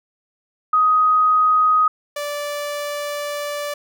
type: tone pair in turn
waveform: sine / sawtooth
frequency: 1253 / 583.4 Hz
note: D#6 / D5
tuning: +12 / -12 cents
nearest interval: octave + minor second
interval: 1324 cents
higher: first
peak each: -12 / -20 dBFS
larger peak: first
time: 0.73-1.88 / 2.16-3.74 s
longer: second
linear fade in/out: 5 ms
effects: none